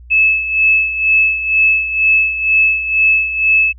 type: tone with tremolo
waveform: sine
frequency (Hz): 2604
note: E7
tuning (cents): -22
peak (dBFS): -7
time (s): 0.1-3.73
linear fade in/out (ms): 20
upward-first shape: sine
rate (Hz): 2.1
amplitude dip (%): 70
effects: added 60 Hz sine -35 dBFS peak until 3.78 s